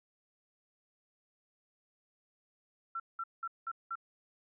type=tone bursts; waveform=sine; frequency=1351 Hz; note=E6; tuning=42 cents sharp; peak=-35 dBFS; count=5; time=2.95-3.955 s; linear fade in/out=5 ms; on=49 ms; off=190 ms; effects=none